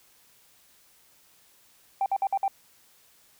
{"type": "tone bursts", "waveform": "sine", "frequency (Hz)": 784, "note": "G5", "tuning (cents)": 0, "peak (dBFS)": -21, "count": 5, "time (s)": [2.01, 2.48], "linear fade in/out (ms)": 2, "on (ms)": 50, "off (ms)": 55, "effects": ["tanh soft clip ceiling -18 dBFS", "white hiss -60 dBFS RMS until 3.39 s"]}